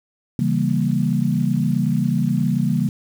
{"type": "chord", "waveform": "sine", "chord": "C# diminished seventh", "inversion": "none", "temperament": "equal with one note detuned", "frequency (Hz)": [137.24, 164.81, 196, 233.1], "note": ["C#3", "E3", "G3", "Bb3"], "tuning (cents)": [-17, 0, 0, 0], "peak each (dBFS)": -22, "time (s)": [0.39, 2.89], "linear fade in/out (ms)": 2, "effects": ["7-bit"]}